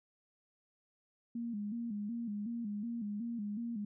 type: tone with vibrato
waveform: sine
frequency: 220 Hz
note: A3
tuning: in tune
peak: -36 dBFS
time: 1.35-3.85 s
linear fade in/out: 5 ms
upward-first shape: square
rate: 2.7 Hz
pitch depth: 110 cents each way
effects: none